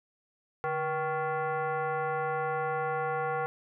sine tone with frequency modulation, 146.83 Hz, D3, in tune, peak -28 dBFS, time 0.64-3.46 s, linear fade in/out 0 ms, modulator 627 Hz, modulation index 2, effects none

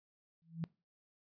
sine tone with exponential growth, 164.81 Hz, E3, in tune, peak -32 dBFS, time 0.42-0.64 s, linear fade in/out 0 ms, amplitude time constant 46 ms, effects noise-tail reverb RT60 0.3 s tail -22 dB re dry + resampled to 11025 Hz

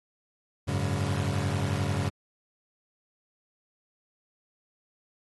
35% pulse chord, F# suspended second, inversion none, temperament equal with one note detuned, 92.5 / 103.83 / 141.5 Hz, F#2 / G#2 / C#3, 0 / 0 / +36 cents, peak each -29 dBFS, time 0.67-2.1 s, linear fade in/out 20 ms, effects AAC 32 kbps

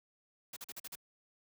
white noise bursts, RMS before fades -45 dBFS, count 6, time 0.53-0.955 s, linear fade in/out 5 ms, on 35 ms, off 43 ms, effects high-pass 80 Hz 12 dB/octave

